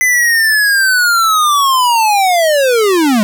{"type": "linear sweep", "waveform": "square", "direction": "down", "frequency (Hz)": [2032, 200.2], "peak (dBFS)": -9, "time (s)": [0.01, 3.23], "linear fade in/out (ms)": 0, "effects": []}